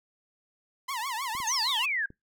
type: tone with vibrato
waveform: sawtooth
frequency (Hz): 987.8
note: B5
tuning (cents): 0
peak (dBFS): -27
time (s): 0.88-1.86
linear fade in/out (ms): 10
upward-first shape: triangle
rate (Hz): 6.4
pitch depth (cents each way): 260
type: clicks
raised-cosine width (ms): 3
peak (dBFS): -34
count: 3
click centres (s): 1.351 / 1.402 / 2.104
type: exponential sweep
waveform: sine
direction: down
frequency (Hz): 6640 to 1568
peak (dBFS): -26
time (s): 1.47-2.06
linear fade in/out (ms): 5
effects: noise-tail reverb RT60 0.2 s tail -26 dB re dry